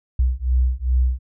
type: beating tone pair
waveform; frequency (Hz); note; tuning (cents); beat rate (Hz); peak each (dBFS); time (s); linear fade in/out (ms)
sine; 61.74 / 64.24; B1 / C2; 0 / -31; 2.5; -19 / -19; 0.19-1.19; 5
effects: none

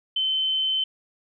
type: tone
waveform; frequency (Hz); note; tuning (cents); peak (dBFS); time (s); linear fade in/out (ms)
sine; 3071; G7; -36; -21; 0.16-0.84; 5
effects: none

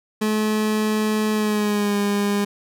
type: tone with pitch glide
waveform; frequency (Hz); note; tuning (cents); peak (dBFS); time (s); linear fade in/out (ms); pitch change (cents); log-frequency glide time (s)
30% pulse; 214.8 to 203.4; A3 to G#3; -41 to -36; -16; 0.21-2.45; 10; -95; 1.32-1.97
effects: none

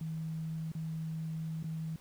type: tone with dropouts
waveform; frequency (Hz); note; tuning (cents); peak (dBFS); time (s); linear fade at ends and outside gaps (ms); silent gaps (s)
sine; 160; D#3; +49; -35; 0.01-1.96; 2; 0.718-0.751 / 1.628-1.642
effects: pink hiss -60 dBFS RMS until 2 s

